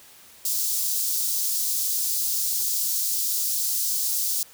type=high-pass noise; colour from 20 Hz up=white; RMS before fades=-25 dBFS; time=0.45-4.43 s; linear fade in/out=2 ms; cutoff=4600 Hz; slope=24 dB/octave; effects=white hiss -50 dBFS RMS until 4.53 s